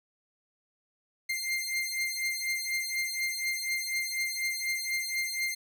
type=beating tone pair; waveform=sawtooth; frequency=2100 / 2104.1 Hz; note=C7 / C7; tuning=+6 / +9 cents; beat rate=4.1 Hz; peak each=-29 / -30 dBFS; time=1.29-5.55 s; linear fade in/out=10 ms; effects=none